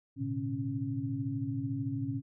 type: tone cluster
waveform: sine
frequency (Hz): 110.1 / 123.5 / 141.6 / 274.6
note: A2 / B2 / C#3 / C#4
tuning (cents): +2 / 0 / +37 / -16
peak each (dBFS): -38 / -37 / -40 / -35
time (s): 0.16-2.22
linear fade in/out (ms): 50
effects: none